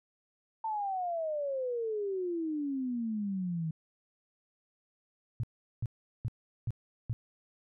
sine exponential sweep, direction down, 901 to 156.3 Hz, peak -31 dBFS, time 0.64-3.71 s, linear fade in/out 5 ms
sine tone bursts, 116.54 Hz, A#2, in tune, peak -29 dBFS, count 5, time 5.4-7.13 s, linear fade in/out 0 ms, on 34 ms, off 390 ms
effects none

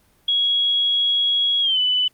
sine tone with pitch glide, 3322 to 2994 Hz, G#7 to F#7, 0 to +20 cents, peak -16 dBFS, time 0.28-2.08 s, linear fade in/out 5 ms, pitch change -180 cents, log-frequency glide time 1.61-1.79 s, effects pink hiss -59 dBFS RMS until 2.13 s + Opus 24 kbps

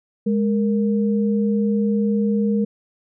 sine tone pair together, 207.5 / 465.1 Hz, G#3 / A#4, -1 / -4 cents, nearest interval octave + major second, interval 1397 cents, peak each -17 / -24 dBFS, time 0.26-2.65 s, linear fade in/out 10 ms, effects none

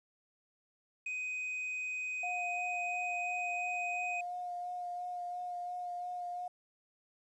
triangle tone, 2505 Hz, D#7, 11 cents sharp, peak -34 dBFS, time 1.06-4.21 s, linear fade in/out 5 ms
sine tone with vibrato, 713 Hz, F5, 36 cents sharp, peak -37 dBFS, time 2.23-6.48 s, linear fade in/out 5 ms, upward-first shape sine, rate 2.9 Hz, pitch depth 15 cents each way
effects resampled to 22050 Hz + 11-bit

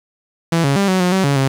sawtooth tone with pitch steps, 166.6 / 139 / 198.4 / 186.7 / 179.6 / 190.3 / 140.7 / 134.8 Hz, E3 / C#3 / G3 / F#3 / F3 / F#3 / C#3 / C#3, +19 / +5 / +21 / +16 / +49 / +49 / +26 / -48 cents, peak -9 dBFS, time 0.52-1.48 s, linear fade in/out 5 ms, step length 120 ms, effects low-pass 10000 Hz 12 dB/octave + 7-bit

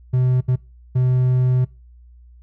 triangle tone bursts at uneven times, 127 Hz, B2, 49 cents sharp, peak -12 dBFS, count 3, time 0.13-0.41 / 0.48-0.56 / 0.95-1.65 s, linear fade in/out 10 ms, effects noise-tail reverb RT60 0.3 s tail -23 dB re dry + added 60 Hz sine -43 dBFS peak until 2.42 s

